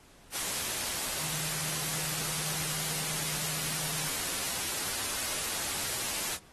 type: tone in noise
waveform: sine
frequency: 155.56 Hz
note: D#3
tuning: in tune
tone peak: -43 dBFS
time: 1.19-4.12 s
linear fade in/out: 50 ms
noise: white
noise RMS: -33 dBFS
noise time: 0.31-6.39 s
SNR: -13 dB
effects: pink hiss -58 dBFS RMS until 6.52 s + AAC 32 kbps